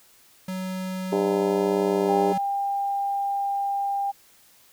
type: tone with pitch glide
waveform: square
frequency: 186.5 to 187.8 Hz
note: F#3 to F#3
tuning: +14 to +26 cents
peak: -29 dBFS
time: 0.48-2.38 s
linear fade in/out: 5 ms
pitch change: +12 cents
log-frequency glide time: 1.21-1.53 s
type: harmonic tone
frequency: 100.1 Hz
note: G2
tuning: 37 cents sharp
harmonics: 3 / 4 / 5 / 6 / 7 / 8 / 9 / 10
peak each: -29 / -22 / -32 / -30 / -35 / -35 / -34 / -41 dBFS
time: 1.12-2.33 s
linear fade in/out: 5 ms
type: tone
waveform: sine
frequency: 798 Hz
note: G5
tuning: 31 cents sharp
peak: -23 dBFS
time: 2.08-4.12 s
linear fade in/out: 20 ms
effects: white hiss -56 dBFS RMS until 4.72 s